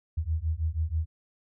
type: beating tone pair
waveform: sine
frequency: 77 / 83.2 Hz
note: D#2 / E2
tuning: -17 / +17 cents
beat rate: 6.2 Hz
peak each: -29 dBFS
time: 0.17-1.06 s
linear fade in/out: 10 ms
effects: none